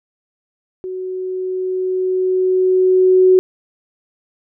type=tone with level ramp; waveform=sine; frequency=371.5 Hz; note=F#4; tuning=7 cents sharp; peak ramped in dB=-23 to -6 dBFS; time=0.84-3.39 s; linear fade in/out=0 ms; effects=none